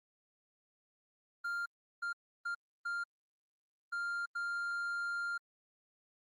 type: tone bursts at uneven times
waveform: triangle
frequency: 1396.9 Hz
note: F6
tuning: in tune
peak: -33 dBFS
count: 6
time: 1.44-1.66 / 2.02-2.13 / 2.45-2.55 / 2.85-3.04 / 3.92-4.26 / 4.35-5.38 s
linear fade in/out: 10 ms
effects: Opus 32 kbps